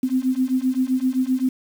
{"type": "beating tone pair", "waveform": "sine", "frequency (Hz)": [254.1, 261.8], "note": ["B3", "C4"], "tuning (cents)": [49, 1], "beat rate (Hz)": 7.7, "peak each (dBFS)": -21, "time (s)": [0.03, 1.49], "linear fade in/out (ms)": 5, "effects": ["7-bit"]}